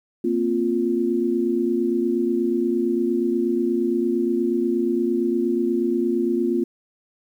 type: chord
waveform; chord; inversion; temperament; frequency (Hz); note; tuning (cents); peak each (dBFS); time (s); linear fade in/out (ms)
sine; Bb suspended second; none; equal; 233.1 / 261.6 / 349.2; Bb3 / C4 / F4; 0 / 0 / 0; -24 / -25 / -21; 0.24-6.64; 5
effects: 9-bit